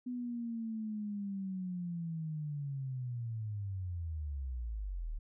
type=linear sweep; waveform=sine; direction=down; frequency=250 to 35.3 Hz; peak=-36 dBFS; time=0.06-5.19 s; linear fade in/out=10 ms; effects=none